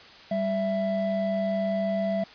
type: tone pair together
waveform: triangle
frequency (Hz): 196.09 / 663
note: G3 / E5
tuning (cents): +1 / +10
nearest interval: octave + major sixth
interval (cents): 2109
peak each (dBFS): -26 / -24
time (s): 0.31-2.24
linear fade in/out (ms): 5
effects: white hiss -48 dBFS RMS until 2.34 s + resampled to 11025 Hz